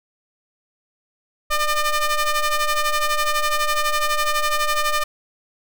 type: ring-modulated tone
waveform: sawtooth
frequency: 602 Hz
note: D5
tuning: 43 cents sharp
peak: -11 dBFS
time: 1.5-5.04 s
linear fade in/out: 10 ms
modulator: 608 Hz
effects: none